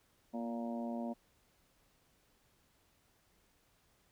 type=harmonic tone with a mistuned harmonic; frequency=116.54 Hz; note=A#2; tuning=in tune; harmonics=2 / 3 / 4 / 5 / 6 / 7 / 8; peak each=-38 / -49 / -54 / -45 / -47 / -57 / -52 dBFS; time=0.33-1.14 s; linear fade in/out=20 ms; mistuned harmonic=2; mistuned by=+23 cents; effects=pink hiss -72 dBFS RMS until 4.11 s